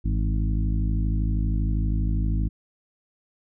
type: harmonic tone with a mistuned harmonic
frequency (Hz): 52.6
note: G#1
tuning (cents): +23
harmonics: 1 / 2 / 3 / 4 / 5 / 6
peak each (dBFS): -22 / -28 / -32 / -34 / -36 / -38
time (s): 0.04-2.49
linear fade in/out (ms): 20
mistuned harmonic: 3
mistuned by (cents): +63
effects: none